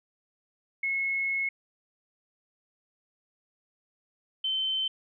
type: tone pair in turn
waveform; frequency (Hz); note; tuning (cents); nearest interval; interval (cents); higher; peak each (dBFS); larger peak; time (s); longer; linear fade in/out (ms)
sine; 2180 / 3083; C#7 / G7; -29 / -29; tritone; 600; second; -26; neither; 0.83-1.49 / 4.44-4.88; first; 5
effects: none